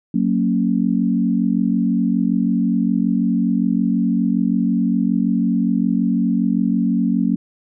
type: chord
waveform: sine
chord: F# major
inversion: none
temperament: equal with one note detuned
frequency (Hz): 185 / 230.4 / 277.2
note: F#3 / A#3 / C#4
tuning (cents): 0 / -20 / 0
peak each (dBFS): -19 / -18 / -21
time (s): 0.14-7.36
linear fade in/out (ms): 5
effects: none